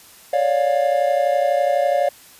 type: tone cluster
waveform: triangle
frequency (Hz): 556 / 588 / 705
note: C#5 / D5 / F5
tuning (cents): +5 / +2 / +16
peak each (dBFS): -18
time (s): 0.33-2.09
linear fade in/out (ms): 5
effects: white hiss -46 dBFS RMS until 2.39 s + resampled to 32000 Hz